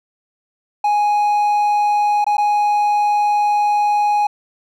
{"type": "tone with dropouts", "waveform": "triangle", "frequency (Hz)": 830.6, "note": "G#5", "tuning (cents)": 0, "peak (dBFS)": -11, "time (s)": [0.84, 4.27], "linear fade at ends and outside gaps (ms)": 5, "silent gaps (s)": [[2.244, 2.265], [2.37, 2.38]], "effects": []}